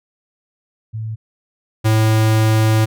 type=tone pair in turn; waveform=sine / square; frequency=110.4 / 109.8 Hz; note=A2 / A2; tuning=+6 / -3 cents; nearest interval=unison; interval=9 cents; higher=first; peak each=-22 / -12 dBFS; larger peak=second; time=0.93-1.16 / 1.84-2.86 s; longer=second; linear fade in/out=20 ms; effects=none